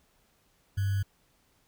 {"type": "tone with sample-and-hold", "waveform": "sine", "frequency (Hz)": 98.4, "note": "G2", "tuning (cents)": 7, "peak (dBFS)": -25, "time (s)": [0.77, 1.03], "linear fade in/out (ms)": 10, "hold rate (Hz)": 1575, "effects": ["pink hiss -68 dBFS RMS until 1.67 s"]}